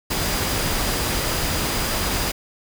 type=tone in noise; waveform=sine; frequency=4896 Hz; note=D#8; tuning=29 cents flat; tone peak=-34 dBFS; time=0.1-2.32 s; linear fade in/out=10 ms; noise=pink; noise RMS=-23 dBFS; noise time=0.1-2.32 s; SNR=-14 dB; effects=none